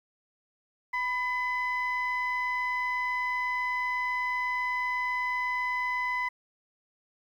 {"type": "tone pair together", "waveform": "sine", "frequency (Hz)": [992, 2018], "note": ["B5", "B6"], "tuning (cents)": [7, 37], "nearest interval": "octave", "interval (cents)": 1230, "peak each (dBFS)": [-29, -28], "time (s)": [0.93, 6.29], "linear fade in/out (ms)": 10, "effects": ["tanh soft clip ceiling -23 dBFS", "10-bit"]}